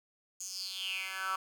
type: tone with high-pass filter sweep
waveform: 10% pulse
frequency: 190 Hz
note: F#3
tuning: 46 cents sharp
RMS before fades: -38 dBFS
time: 0.4-1.36 s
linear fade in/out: 5 ms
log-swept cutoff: 6900 to 1200 Hz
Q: 6.8
effects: none